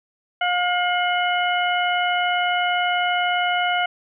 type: harmonic tone with a mistuned harmonic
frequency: 713 Hz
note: F5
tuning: 36 cents sharp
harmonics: 1 / 2 / 3 / 4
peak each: -21 / -24 / -26 / -27 dBFS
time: 0.41-3.86 s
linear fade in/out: 5 ms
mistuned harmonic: 4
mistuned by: +65 cents
effects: none